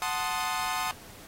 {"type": "chord", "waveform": "sawtooth", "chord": "F# diminished seventh", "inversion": "none", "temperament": "equal", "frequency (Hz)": [740, 880, 1046.5, 1244.5], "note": ["F#5", "A5", "C6", "Eb6"], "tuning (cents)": [0, 0, 0, 0], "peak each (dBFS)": -30, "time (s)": [0.02, 0.91], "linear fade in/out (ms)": 0, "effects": ["pink hiss -49 dBFS RMS until 1.27 s", "AAC 48 kbps"]}